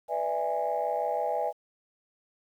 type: chord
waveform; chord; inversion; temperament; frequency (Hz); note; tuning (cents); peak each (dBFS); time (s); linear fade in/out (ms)
sine; E dominant seventh; second; just; 494.4 / 593.3 / 659.3 / 824.1; B4 / D5 / E5 / G#5; +2 / +18 / 0 / -14; -33 / -32 / -31 / -30; 0.08-1.53; 50
effects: tanh soft clip ceiling -18 dBFS + 10-bit